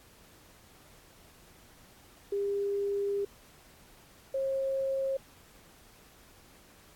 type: tone pair in turn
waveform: sine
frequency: 401.7 / 538.2 Hz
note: G4 / C5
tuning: +42 / +49 cents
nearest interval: perfect fourth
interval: 507 cents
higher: second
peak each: -28 dBFS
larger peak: neither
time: 2.32-3.25 / 4.34-5.17 s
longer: first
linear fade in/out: 5 ms
effects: pink hiss -58 dBFS RMS until 6.95 s + AAC 64 kbps